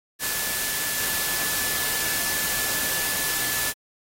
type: tone in noise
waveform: sine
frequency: 1736 Hz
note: A6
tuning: 24 cents flat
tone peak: -33 dBFS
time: 0.19-3.74 s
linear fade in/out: 50 ms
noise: white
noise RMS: -26 dBFS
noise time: 0.19-3.74 s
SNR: -10 dB
effects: AAC 48 kbps